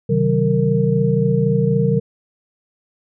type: tone cluster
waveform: sine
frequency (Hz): 131.5 / 155.4 / 188.8 / 460.2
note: C3 / D#3 / F#3 / A#4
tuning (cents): +9 / -2 / +35 / -22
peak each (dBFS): -19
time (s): 0.09-2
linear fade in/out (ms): 10
effects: none